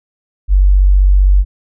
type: tone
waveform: sine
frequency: 47.69 Hz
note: G1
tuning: 47 cents flat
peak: -5 dBFS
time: 0.48-1.45 s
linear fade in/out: 50 ms
effects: none